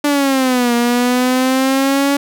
sawtooth exponential two-way sweep, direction down then up, 293.7 to 236.7 to 283 Hz, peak -8 dBFS, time 0.04-2.17 s, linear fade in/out 5 ms, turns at 0.74 s, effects none

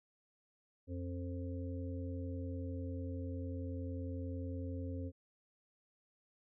harmonic tone with a mistuned harmonic, 88.9 Hz, F2, 31 cents sharp, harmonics 1 / 3 / 5 / 6, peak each -40 / -44 / -52 / -50 dBFS, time 0.87-5.12 s, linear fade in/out 50 ms, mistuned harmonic 6, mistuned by -28 cents, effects none

